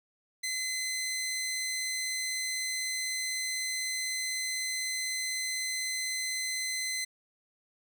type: tone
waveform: 15% pulse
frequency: 2044 Hz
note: C7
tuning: 41 cents flat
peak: -25 dBFS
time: 0.43-7.05 s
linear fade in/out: 10 ms
effects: none